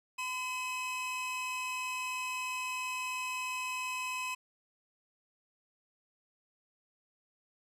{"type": "tone pair together", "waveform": "45% pulse", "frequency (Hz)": [1015, 2559], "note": ["B5", "D#7"], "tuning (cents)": [47, 48], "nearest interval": "octave + major third", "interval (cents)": 1601, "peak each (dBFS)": [-38, -37], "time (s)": [0.18, 4.35], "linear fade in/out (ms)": 10, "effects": ["low-pass 12000 Hz 12 dB/octave", "11-bit"]}